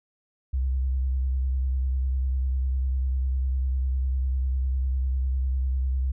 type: tone with vibrato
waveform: sine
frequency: 65.1 Hz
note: C2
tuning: 8 cents flat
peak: -22 dBFS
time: 0.53-6.12 s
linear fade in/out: 10 ms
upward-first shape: square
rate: 10 Hz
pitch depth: 31 cents each way
effects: none